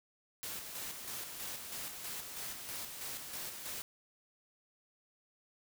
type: noise with tremolo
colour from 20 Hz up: white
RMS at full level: -42 dBFS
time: 0.43-3.82 s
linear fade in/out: 0 ms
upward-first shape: square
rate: 3.1 Hz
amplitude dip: 40%
effects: none